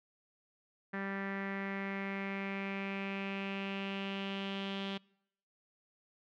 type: tone with low-pass filter sweep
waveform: sawtooth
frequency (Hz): 196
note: G3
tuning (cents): 0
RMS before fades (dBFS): -39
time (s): 0.93-4.98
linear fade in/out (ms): 10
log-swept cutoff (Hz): 1800 to 3300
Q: 4.9
effects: noise-tail reverb RT60 0.8 s tail -26 dB re dry